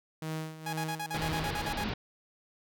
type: tone with tremolo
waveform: sawtooth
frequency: 158 Hz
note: D#3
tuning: 27 cents sharp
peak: -29 dBFS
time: 0.22-1.68 s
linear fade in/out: 2 ms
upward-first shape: sine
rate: 2.1 Hz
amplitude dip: 75%
type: tone bursts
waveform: sawtooth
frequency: 830.6 Hz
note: G#5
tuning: in tune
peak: -30 dBFS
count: 11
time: 0.66-1.841 s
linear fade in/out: 5 ms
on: 71 ms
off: 40 ms
type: low-pass noise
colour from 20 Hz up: pink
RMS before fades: -36 dBFS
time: 1.14-1.94 s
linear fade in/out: 5 ms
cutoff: 4800 Hz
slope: 48 dB/octave
type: tone with exponential growth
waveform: sine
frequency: 213.5 Hz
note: G#3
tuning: 48 cents sharp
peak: -31 dBFS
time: 1.54-1.89 s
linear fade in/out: 0 ms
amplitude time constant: 75 ms
effects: none